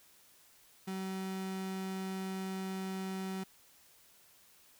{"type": "tone", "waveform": "35% pulse", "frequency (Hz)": 189.9, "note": "F#3", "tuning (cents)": 45, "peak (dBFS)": -35, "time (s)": [0.87, 3.44], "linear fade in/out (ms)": 10, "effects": ["white hiss -63 dBFS RMS until 4.79 s"]}